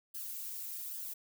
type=noise with flanger; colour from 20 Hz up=violet; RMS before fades=-42 dBFS; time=0.14-1.14 s; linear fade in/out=10 ms; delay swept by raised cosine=0.62 to 2.62 ms; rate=1.2 Hz; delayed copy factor=+0.6; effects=none